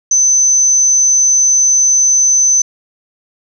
sine tone, 6110 Hz, G8, 45 cents flat, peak -7 dBFS, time 0.11-2.62 s, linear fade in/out 5 ms, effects none

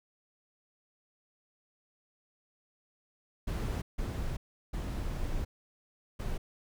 brown noise bursts at uneven times, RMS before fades -34 dBFS, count 4, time 3.47-3.82 / 3.98-4.37 / 4.73-5.45 / 6.19-6.38 s, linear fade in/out 10 ms, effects none

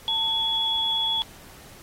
sine tone pair together, 890 / 3373 Hz, A5 / G#7, +20 / +26 cents, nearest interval octave + major seventh, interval 2306 cents, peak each -31 / -22 dBFS, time 0.08-1.22 s, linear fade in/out 0 ms, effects pink hiss -48 dBFS RMS until 1.82 s + AAC 48 kbps

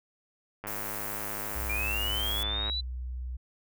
click train, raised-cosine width 0.5 ms, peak -23 dBFS, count 215, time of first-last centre 0.64-2.698 s, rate 104 Hz
violet noise, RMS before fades -37 dBFS, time 0.67-2.43 s, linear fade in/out 2 ms
sine tone, 62.4 Hz, B1, 19 cents sharp, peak -33 dBFS, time 1.55-3.37 s, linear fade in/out 10 ms
sine linear sweep, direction up, 2355 to 4022 Hz, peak -30 dBFS, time 1.69-2.81 s, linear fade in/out 10 ms
effects none

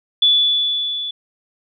sine tone with level ramp, 3450 Hz, A7, 35 cents flat, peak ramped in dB -9 to -23 dBFS, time 0.22-1.11 s, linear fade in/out 5 ms, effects none

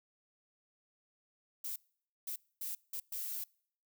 violet noise bursts at uneven times, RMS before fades -40 dBFS, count 5, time 1.64-1.76 / 2.27-2.36 / 2.61-2.75 / 2.93-3 / 3.12-3.44 s, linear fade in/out 5 ms, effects noise-tail reverb RT60 0.6 s tail -26 dB re dry

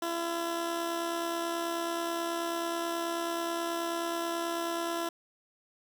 15% pulse tone with amplitude modulation, 337.8 Hz, E4, 42 cents sharp, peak -23 dBFS, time 0.02-5.09 s, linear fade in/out 5 ms, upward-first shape sine, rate 69.3 Hz, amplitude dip 35%, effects none

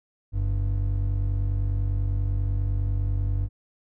triangle tone pair together, 47.34 / 97.4 Hz, F#1 / G2, +40 / -11 cents, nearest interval octave, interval 1249 cents, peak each -23 dBFS, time 0.32-3.49 s, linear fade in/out 50 ms, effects none

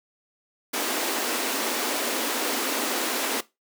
pink high-pass noise, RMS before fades -27 dBFS, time 0.73-3.41 s, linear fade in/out 10 ms, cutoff 230 Hz, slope 96 dB/octave, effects noise-tail reverb RT60 0.2 s tail -18 dB re dry

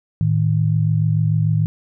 sine tone pair together, 109.1 / 155.9 Hz, A2 / D#3, -14 / +4 cents, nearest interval tritone, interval 618 cents, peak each -17 dBFS, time 0.21-1.66 s, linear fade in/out 0 ms, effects none

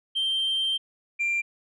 sine tone pair in turn, 3144 / 2375 Hz, G7 / D7, +4 / +19 cents, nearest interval perfect fourth, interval 485 cents, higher first, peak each -21 dBFS, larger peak neither, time 0.15-0.78 / 1.19-1.42 s, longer first, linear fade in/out 20 ms, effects tanh soft clip ceiling -21 dBFS

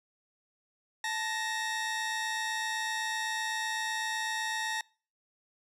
sawtooth tone pair together, 880 / 1867.9 Hz, A5 / A#6, 0 / +3 cents, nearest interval octave + minor second, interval 1303 cents, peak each -31 / -30 dBFS, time 1.04-4.81 s, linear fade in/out 2 ms, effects noise-tail reverb RT60 0.4 s tail -25 dB re dry + low-pass 10000 Hz 12 dB/octave

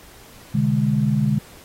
sine chord, G# diminished, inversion first, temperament equal with one note detuned, 126.65 / 146.83 / 207.7 Hz, B2 / D3 / G#3, +44 / 0 / 0 cents, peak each -22 / -20 / -20 dBFS, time 0.54-1.39 s, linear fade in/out 10 ms, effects pink hiss -46 dBFS RMS until 1.64 s + AAC 48 kbps

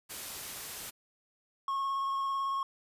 white noise, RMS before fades -41 dBFS, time 0.09-0.91 s, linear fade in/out 20 ms
triangle tone with vibrato, 1091 Hz, C#6, 28 cents flat, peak -28 dBFS, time 1.68-2.63 s, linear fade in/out 2 ms, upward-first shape square, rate 18 Hz, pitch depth 12 cents each way
effects resampled to 32000 Hz

